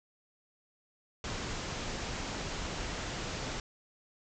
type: low-pass noise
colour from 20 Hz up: pink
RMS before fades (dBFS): -38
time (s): 1.24-3.6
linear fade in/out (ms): 2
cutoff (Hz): 7500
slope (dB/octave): 96
effects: none